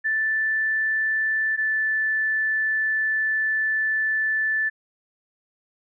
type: tone pair in turn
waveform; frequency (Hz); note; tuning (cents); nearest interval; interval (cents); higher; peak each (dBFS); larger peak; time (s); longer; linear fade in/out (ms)
sine; 1760 / 1753.6; A6 / A6; 0 / -6; unison; 6; first; -20; neither; 0.04-1.57 / 1.57-4.7; second; 20
effects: none